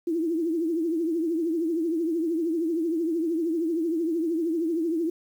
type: tone with vibrato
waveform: sine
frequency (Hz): 329.6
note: E4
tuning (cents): 0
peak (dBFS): -23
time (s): 0.07-5.1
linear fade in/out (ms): 5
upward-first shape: triangle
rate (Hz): 13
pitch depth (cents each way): 120
effects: 9-bit